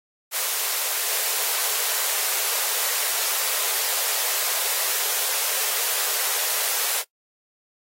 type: high-pass noise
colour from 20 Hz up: white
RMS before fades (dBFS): -24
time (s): 0.31-7.04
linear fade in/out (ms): 50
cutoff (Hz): 400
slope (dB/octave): 96
effects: noise-tail reverb RT60 0.1 s tail -20 dB re dry + AAC 48 kbps